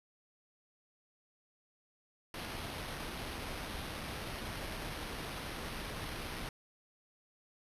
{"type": "noise with sample-and-hold", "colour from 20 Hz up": "pink", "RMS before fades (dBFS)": -42, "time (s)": [2.34, 6.49], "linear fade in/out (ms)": 2, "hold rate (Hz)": 7350, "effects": ["resampled to 32000 Hz"]}